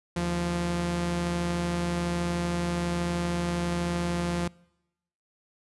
sawtooth tone pair together, 76.16 / 173.5 Hz, D#2 / F3, -36 / -11 cents, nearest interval octave + major second, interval 1425 cents, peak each -31 / -23 dBFS, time 0.16-4.48 s, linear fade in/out 5 ms, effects noise-tail reverb RT60 0.9 s tail -25 dB re dry + resampled to 24000 Hz

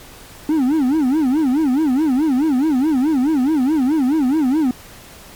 triangle tone with vibrato, 283.1 Hz, C#4, 37 cents sharp, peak -11 dBFS, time 0.49-4.71 s, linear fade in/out 2 ms, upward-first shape sine, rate 4.7 Hz, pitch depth 230 cents each way, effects pink hiss -40 dBFS RMS until 5.35 s + MP3 96 kbps

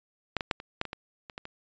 clicks, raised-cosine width 0.3 ms, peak -11 / -15 / -10 / -25 / -12 / -21 / -20 / -26 / -22 / -24 dBFS, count 10, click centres 0.367 / 0.408 / 0.512 / 0.601 / 0.814 / 0.853 / 0.931 / 1.298 / 1.379 / 1.454 s, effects resampled to 16000 Hz

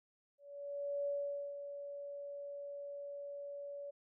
sine tone with ADSR envelope, 569 Hz, C#5, 45 cents sharp, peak -34 dBFS, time 0.38-3.91 s, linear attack 690 ms, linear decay 470 ms, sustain -9 dB, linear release 13 ms, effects none

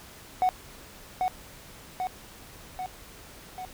triangle tone with echo, 740 Hz, F#5, in tune, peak -17 dBFS, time 0.42-0.49 s, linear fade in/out 0 ms, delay 790 ms, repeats 4, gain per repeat -4 dB, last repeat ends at 3.65 s, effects tanh soft clip ceiling -15 dBFS + pink hiss -48 dBFS RMS until 3.73 s

